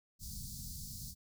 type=band-stop noise; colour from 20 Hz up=pink; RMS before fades=-45 dBFS; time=0.19-1.15 s; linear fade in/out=50 ms; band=210 to 4400 Hz; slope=48 dB/octave; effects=none